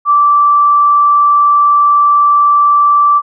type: tone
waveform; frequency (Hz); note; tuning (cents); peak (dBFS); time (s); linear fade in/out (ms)
sine; 1166; D6; -13; -5; 0.05-3.22; 50
effects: none